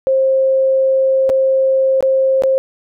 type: tone with dropouts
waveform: sine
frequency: 531 Hz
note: C5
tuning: 25 cents sharp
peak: -10 dBFS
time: 0.07-2.58 s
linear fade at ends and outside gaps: 0 ms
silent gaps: 1.293-1.299 / 2.007-2.026 / 2.422-2.436 s
effects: none